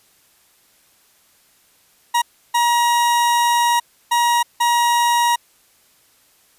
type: tone bursts at uneven times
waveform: 40% pulse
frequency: 951 Hz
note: A#5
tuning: 34 cents sharp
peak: -13 dBFS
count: 4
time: 2.14-2.22 / 2.54-3.8 / 4.11-4.43 / 4.6-5.36 s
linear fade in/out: 10 ms
effects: white hiss -56 dBFS RMS until 6.58 s + resampled to 32000 Hz